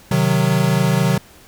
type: chord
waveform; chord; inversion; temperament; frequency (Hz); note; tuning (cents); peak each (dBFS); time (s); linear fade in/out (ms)
square; C diminished; none; equal with one note detuned; 130.81 / 155.03 / 185; C3 / Eb3 / Gb3; 0 / -6 / 0; -19; 0.11-1.18; 5
effects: pink hiss -46 dBFS RMS until 1.47 s